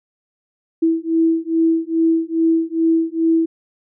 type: beating tone pair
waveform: sine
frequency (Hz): 326 / 328.4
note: E4 / E4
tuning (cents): -19 / -6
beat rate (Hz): 2.4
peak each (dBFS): -17 / -17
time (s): 0.82-3.46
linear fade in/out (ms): 10
effects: none